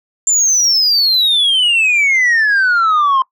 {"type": "exponential sweep", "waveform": "sine", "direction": "down", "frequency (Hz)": [7280, 1039], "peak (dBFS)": -7, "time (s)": [0.27, 3.22], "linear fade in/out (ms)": 2, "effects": ["noise-tail reverb RT60 0.1 s tail -22 dB re dry", "tanh soft clip ceiling -8 dBFS"]}